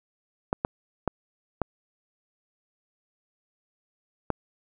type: clicks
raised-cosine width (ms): 1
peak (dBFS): -10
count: 5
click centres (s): 0.529 / 0.649 / 1.077 / 1.617 / 4.303
effects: none